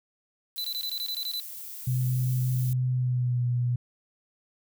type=noise; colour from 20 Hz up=violet; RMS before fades=-40 dBFS; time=0.56-2.73 s; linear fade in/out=0 ms
type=tone bursts; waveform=square; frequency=4002 Hz; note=B7; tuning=22 cents sharp; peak=-30 dBFS; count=10; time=0.58-1.399 s; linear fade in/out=0 ms; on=63 ms; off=21 ms
type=tone with pitch glide; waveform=sine; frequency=126.9 to 122.29 Hz; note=B2 to B2; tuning=+47 to -17 cents; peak=-23 dBFS; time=1.87-3.76 s; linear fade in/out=5 ms; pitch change=-64 cents; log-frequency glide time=2.91-3.43 s
effects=none